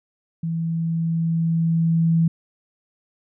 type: tone with level ramp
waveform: sine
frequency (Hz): 164.81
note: E3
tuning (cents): 0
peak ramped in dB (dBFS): -22 to -14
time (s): 0.43-2.28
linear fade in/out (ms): 5
effects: none